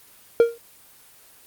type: tone with exponential decay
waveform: triangle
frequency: 466.2 Hz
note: A#4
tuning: in tune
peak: -6 dBFS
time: 0.4-0.58 s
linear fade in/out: 1 ms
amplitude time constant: 39 ms
effects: white hiss -51 dBFS RMS until 1.46 s + Opus 24 kbps